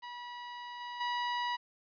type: tone with level steps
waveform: sawtooth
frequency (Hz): 970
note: B5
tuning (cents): -31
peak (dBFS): -38 / -36 / -28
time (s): 0.02-1.57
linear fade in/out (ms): 20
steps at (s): 0.8 / 1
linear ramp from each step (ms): 10
effects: resampled to 11025 Hz + 11-bit